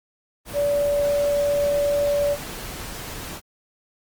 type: tone in noise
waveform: sine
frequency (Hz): 576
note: D5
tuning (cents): -34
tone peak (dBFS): -18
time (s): 0.53-2.37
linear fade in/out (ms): 50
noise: pink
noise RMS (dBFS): -34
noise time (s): 0.45-3.41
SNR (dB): +13
effects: Opus 24 kbps